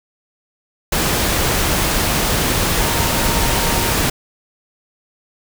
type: tone in noise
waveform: sine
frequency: 924 Hz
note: A#5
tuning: 16 cents flat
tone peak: -26 dBFS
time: 2.79-3.92 s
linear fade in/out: 5 ms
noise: pink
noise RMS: -17 dBFS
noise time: 0.92-4.1 s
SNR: -12 dB
effects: none